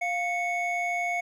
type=tone pair together; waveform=triangle; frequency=700.5 / 2213 Hz; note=F5 / C#7; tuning=+5 / -3 cents; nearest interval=octave + minor sixth; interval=1992 cents; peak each=-27 dBFS; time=0.01-1.21 s; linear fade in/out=10 ms; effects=none